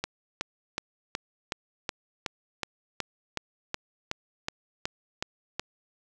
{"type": "click train", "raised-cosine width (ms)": 0.2, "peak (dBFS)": -12, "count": 16, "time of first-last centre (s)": [0.04, 5.596], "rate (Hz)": 2.7, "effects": []}